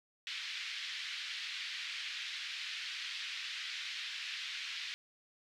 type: band-pass noise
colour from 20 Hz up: white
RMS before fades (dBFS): -42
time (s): 0.27-4.94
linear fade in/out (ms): 0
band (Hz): 1800 to 4100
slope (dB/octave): 24
effects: none